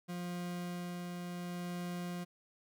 40% pulse tone with tremolo, 176.3 Hz, F3, 17 cents sharp, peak -37 dBFS, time 0.08-2.25 s, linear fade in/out 20 ms, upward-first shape sine, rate 0.69 Hz, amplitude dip 25%, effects none

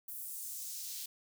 white noise with high-pass filter sweep, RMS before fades -43 dBFS, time 0.08-1.06 s, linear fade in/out 5 ms, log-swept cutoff 12000 to 3800 Hz, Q 1.2, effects none

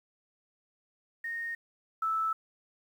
sine tone pair in turn, 1851 / 1313.8 Hz, A#6 / E6, -13 / -6 cents, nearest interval tritone, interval 593 cents, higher first, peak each -33 / -27 dBFS, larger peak second, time 1.24-1.55 / 2.02-2.33 s, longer neither, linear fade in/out 5 ms, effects 10-bit

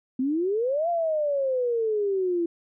sine exponential two-way sweep, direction up then down, 250 to 698.5 to 334.1 Hz, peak -22 dBFS, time 0.19-2.46 s, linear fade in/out 5 ms, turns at 0.89 s, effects none

